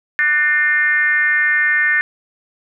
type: tone with frequency modulation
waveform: sine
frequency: 1800 Hz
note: A6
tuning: 39 cents sharp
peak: -12 dBFS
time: 0.19-2.01 s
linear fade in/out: 0 ms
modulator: 311 Hz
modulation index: 0.9
effects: none